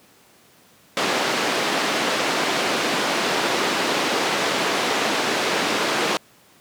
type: band-pass noise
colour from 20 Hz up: pink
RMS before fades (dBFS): -22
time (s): 0.97-6.17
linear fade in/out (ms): 0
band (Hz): 280 to 4800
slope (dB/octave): 12
effects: pink hiss -53 dBFS RMS until 6.6 s + high-pass 150 Hz 12 dB/octave